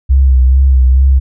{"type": "tone with vibrato", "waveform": "sine", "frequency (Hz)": 65.41, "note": "C2", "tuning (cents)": 0, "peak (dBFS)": -4, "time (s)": [0.09, 1.2], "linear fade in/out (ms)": 20, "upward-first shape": "sine", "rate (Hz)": 2.3, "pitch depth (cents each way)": 52, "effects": []}